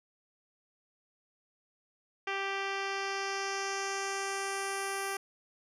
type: tone with low-pass filter sweep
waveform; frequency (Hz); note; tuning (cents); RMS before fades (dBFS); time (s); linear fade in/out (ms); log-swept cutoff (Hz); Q
10% pulse; 392; G4; 0; -35; 2.27-5.17; 5; 3200 to 12000; 1.9
effects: none